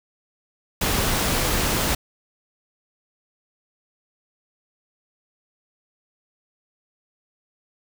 pink noise, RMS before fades -22 dBFS, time 0.81-1.95 s, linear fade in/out 5 ms, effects none

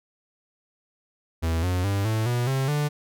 45% pulse tone with pitch steps, 81.9 / 90.35 / 99.67 / 109.96 / 121.3 / 133.82 / 147.62 Hz, E2 / F#2 / G2 / A2 / B2 / C3 / D3, -11 / -41 / +29 / -1 / -31 / +39 / +9 cents, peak -22 dBFS, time 1.42-2.89 s, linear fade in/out 20 ms, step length 210 ms, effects none

